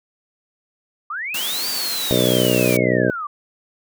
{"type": "linear two-way sweep", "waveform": "sine", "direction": "up then down", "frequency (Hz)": [1140, 4699, 1140], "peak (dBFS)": -24, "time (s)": [1.1, 3.27], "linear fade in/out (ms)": 5, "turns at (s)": 1.68}
{"type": "high-pass noise", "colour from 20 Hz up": "white", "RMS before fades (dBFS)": -26, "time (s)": [1.34, 2.77], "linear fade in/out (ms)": 5, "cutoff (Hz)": 170, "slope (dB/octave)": 24}
{"type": "harmonic tone", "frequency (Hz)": 61.74, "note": "B1", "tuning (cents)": 0, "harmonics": [2, 3, 4, 5, 6, 7, 8, 9, 10], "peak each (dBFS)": [-24, -24, -24, -24, -24, -24, -24, -24, -24], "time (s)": [2.11, 3.1], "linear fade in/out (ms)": 0}
{"effects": []}